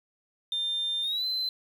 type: tone with pitch glide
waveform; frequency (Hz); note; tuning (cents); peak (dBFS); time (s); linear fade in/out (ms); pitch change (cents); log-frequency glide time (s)
triangle; 3600 to 4064; A7 to B7; +39 to +49; -25; 0.52-1.49; 2; +210; 1.02-1.25
effects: tanh soft clip ceiling -22 dBFS + 9-bit